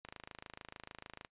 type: click train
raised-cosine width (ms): 0.3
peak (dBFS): -30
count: 33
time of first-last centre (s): 0.05-1.249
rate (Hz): 26.7
effects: noise-tail reverb RT60 0.1 s tail -21 dB re dry + resampled to 8000 Hz